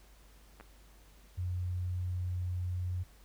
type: clicks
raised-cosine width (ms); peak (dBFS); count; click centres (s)
0.5; -35; 2; 0.6 / 0.609
type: tone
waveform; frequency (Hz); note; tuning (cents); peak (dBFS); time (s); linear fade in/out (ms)
sine; 90.1; F#2; -45; -32; 1.37-3.04; 20
effects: added 50 Hz sine -57 dBFS peak until 3.24 s + pink hiss -63 dBFS RMS until 3.24 s